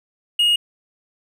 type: tone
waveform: triangle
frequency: 2868 Hz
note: F7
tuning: 45 cents sharp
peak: -12 dBFS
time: 0.39-0.56 s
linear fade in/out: 5 ms
effects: none